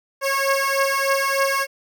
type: beating tone pair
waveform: 15% pulse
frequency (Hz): 545 / 548.3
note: C#5 / C#5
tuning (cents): -29 / -19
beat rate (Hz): 3.3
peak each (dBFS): -15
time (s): 0.21-1.67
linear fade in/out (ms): 50
effects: none